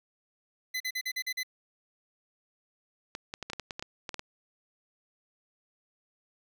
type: tone bursts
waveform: 25% pulse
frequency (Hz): 2021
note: B6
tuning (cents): +39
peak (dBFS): -27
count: 7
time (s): 0.74-1.433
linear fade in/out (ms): 10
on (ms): 63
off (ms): 42
type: clicks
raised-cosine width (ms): 0.2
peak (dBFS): -19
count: 12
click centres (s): 3.151 / 3.339 / 3.427 / 3.5 / 3.533 / 3.597 / 3.708 / 3.795 / 3.825 / 4.092 / 4.143 / 4.194
effects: none